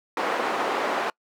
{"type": "band-pass noise", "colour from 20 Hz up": "white", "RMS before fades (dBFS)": -26, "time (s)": [0.17, 1.1], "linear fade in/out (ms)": 2, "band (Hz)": [330, 1100], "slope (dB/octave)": 12, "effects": ["noise-tail reverb RT60 0.1 s tail -26 dB re dry", "high-pass 200 Hz 12 dB/octave"]}